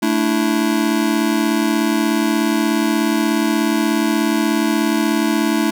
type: chord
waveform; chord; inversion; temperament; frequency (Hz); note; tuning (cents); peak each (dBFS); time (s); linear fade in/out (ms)
square; A suspended fourth; none; just; 220 / 293.3 / 330; A3 / D4 / E4; 0 / -2 / +2; -20; 0.02-5.71; 10
effects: none